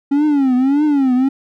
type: tone with vibrato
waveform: triangle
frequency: 275.4 Hz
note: C#4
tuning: 11 cents flat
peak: -9 dBFS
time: 0.11-1.29 s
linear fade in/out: 10 ms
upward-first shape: triangle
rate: 1.7 Hz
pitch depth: 190 cents each way
effects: none